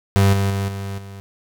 35% pulse tone with level steps, 98.4 Hz, G2, 7 cents sharp, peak -10 / -15 / -18 / -24 / -32 dBFS, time 0.16-1.2 s, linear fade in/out 0 ms, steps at 0.33 / 0.5 / 0.68 / 0.98 s, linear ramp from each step 5 ms, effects none

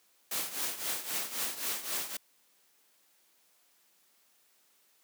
white noise with tremolo, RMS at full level -32 dBFS, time 0.31-2.17 s, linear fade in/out 5 ms, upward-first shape triangle, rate 3.8 Hz, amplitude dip 80%, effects white hiss -68 dBFS RMS until 5.03 s + high-pass 200 Hz 12 dB/octave

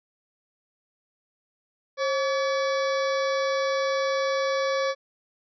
harmonic tone with a mistuned harmonic, 570 Hz, C#5, 48 cents sharp, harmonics 1 / 2 / 3 / 4 / 6 / 7 / 8 / 9 / 10, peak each -24 / -30 / -34 / -36 / -40 / -41 / -42 / -43 / -44 dBFS, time 1.97-4.95 s, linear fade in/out 50 ms, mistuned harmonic 1, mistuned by -97 cents, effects none

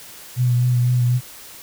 sine tone with vibrato, 123.47 Hz, B2, in tune, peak -14 dBFS, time 0.36-1.21 s, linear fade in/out 50 ms, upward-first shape triangle, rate 4 Hz, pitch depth 29 cents each way, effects white hiss -40 dBFS RMS until 1.62 s

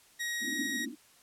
sawtooth tone, 1892 Hz, A#6, 25 cents sharp, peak -29 dBFS, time 0.19-0.86 s, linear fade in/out 20 ms
pink band-pass noise, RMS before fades -39 dBFS, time 0.4-0.96 s, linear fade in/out 50 ms, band 220 to 330 Hz, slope 96 dB/octave
effects white hiss -61 dBFS RMS until 1.22 s + low-pass 12000 Hz 12 dB/octave

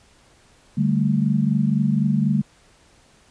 sine chord, D suspended fourth, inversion none, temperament equal with one note detuned, 147.34 / 196 / 220 Hz, D3 / G3 / A3, +6 / 0 / 0 cents, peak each -21 dBFS, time 0.77-2.42 s, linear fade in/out 10 ms, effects pink hiss -55 dBFS RMS until 3.3 s + resampled to 22050 Hz

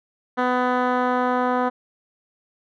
10% pulse tone with low-pass filter sweep, 250 Hz, B3, 21 cents sharp, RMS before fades -21 dBFS, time 0.37-1.7 s, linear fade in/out 20 ms, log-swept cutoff 1800 to 1200 Hz, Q 0.96, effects none

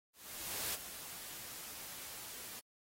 white noise with ADSR envelope, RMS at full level -38 dBFS, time 0.13-2.6 s, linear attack 610 ms, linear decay 22 ms, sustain -10 dB, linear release 10 ms, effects AAC 48 kbps

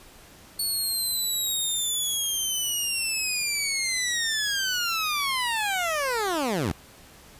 15% pulse linear sweep, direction down, 4435 to 68.3 Hz, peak -18 dBFS, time 0.59-6.72 s, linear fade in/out 5 ms, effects pink hiss -50 dBFS RMS until 7.39 s + resampled to 32000 Hz

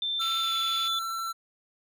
sine tone with pitch glide, 3561 to 3480 Hz, A7 to A7, +20 to -20 cents, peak -27 dBFS, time 0.02-0.99 s, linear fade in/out 2 ms, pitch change -40 cents, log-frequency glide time 0.4-0.55 s
square tone, 1344 Hz, E6, 33 cents sharp, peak -31 dBFS, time 0.19-1.33 s, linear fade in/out 20 ms
white band-pass noise, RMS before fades -42 dBFS, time 0.21-0.88 s, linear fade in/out 2 ms, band 2200 to 4400 Hz, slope 48 dB/octave
effects none

